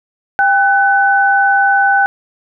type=tone pair together; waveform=sine; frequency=795 / 1503.9 Hz; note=G5 / F#6; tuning=+24 / +28 cents; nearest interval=major seventh; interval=1104 cents; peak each=-11 dBFS; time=0.39-2.06 s; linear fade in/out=0 ms; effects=none